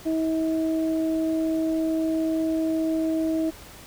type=tone pair together; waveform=sine; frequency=320.7 / 641.8 Hz; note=E4 / E5; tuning=-48 / -46 cents; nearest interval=octave; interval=1202 cents; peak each=-22 / -30 dBFS; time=0.05-3.51 s; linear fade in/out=20 ms; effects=pink hiss -45 dBFS RMS until 3.86 s